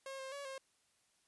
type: tone with pitch steps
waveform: sawtooth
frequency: 539 / 531 / 565 / 535 Hz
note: C#5 / C5 / C#5 / C5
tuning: -49 / +25 / +33 / +38 cents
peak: -40 dBFS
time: 0.06-0.58 s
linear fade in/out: 2 ms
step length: 130 ms
effects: white hiss -75 dBFS RMS until 1.27 s + resampled to 24000 Hz